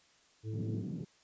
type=harmonic tone; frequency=109.1 Hz; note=A2; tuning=14 cents flat; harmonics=1 / 3 / 4; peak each=-36 / -46 / -48 dBFS; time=0.43-0.84 s; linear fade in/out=50 ms
type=band-pass noise; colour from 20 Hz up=white; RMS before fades=-40 dBFS; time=0.53-1.05 s; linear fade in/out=10 ms; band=130 to 250 Hz; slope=24 dB/octave
effects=white hiss -66 dBFS RMS until 1.23 s + resampled to 16000 Hz